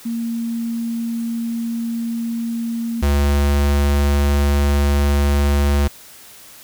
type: tone pair in turn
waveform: sine / square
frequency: 231.2 / 71.41 Hz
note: A#3 / D2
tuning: -14 / -48 cents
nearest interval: octave + minor sixth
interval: 2034 cents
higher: first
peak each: -20 / -14 dBFS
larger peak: second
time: 0.05-3.02 / 3.02-5.88 s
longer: first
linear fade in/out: 10 ms
effects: white hiss -42 dBFS RMS until 6.63 s